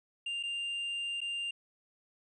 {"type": "tone with dropouts", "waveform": "triangle", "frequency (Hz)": 2794, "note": "F7", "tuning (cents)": 0, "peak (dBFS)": -32, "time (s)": [0.26, 1.51], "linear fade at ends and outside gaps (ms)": 5, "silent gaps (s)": [[0.429, 0.434], [1.206, 1.214]], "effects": ["resampled to 24000 Hz"]}